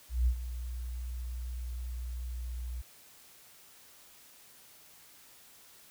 sine tone with ADSR envelope, 60.9 Hz, B1, 24 cents flat, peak -22 dBFS, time 0.09-2.82 s, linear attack 180 ms, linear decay 76 ms, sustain -13 dB, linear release 12 ms, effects white hiss -57 dBFS RMS until 5.9 s

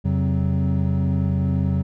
triangle tone cluster, 86.2 / 135.3 / 186.9 / 260.9 Hz, F2 / C#3 / F#3 / C4, -22 / -42 / +18 / -5 cents, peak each -20 / -21 / -21 / -29 dBFS, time 0.04-1.83 s, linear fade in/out 20 ms, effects none

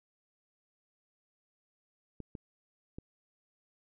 clicks, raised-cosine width 3 ms, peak -29 dBFS, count 3, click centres 2.203 / 2.352 / 2.985 s, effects none

